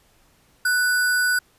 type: tone with sample-and-hold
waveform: sine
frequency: 1483 Hz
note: F#6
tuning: 4 cents sharp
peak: -17 dBFS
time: 0.65-1.39 s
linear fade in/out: 5 ms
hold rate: 6300 Hz
effects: pink hiss -59 dBFS RMS until 1.58 s + resampled to 32000 Hz